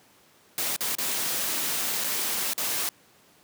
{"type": "noise with dropouts", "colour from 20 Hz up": "white", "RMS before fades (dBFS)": -28, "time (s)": [0.58, 2.89], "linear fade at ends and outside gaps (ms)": 1, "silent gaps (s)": [[0.763, 0.807], [0.952, 0.984], [2.039, 2.043], [2.534, 2.579]], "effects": ["pink hiss -58 dBFS RMS until 3.43 s", "high-pass 150 Hz 12 dB/octave"]}